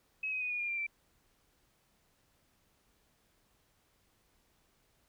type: tone with pitch steps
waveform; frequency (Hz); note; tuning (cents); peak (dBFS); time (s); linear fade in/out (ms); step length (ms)
sine; 2560 / 2522 / 2484 / 2447 / 2411 / 2375 / 2339; D#7 / D#7 / D#7 / D#7 / D7 / D7 / D7; +49 / +23 / -3 / -29 / +45 / +19 / -8; -33; 0.23-0.867; 5; 91
effects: pink hiss -72 dBFS RMS until 5.08 s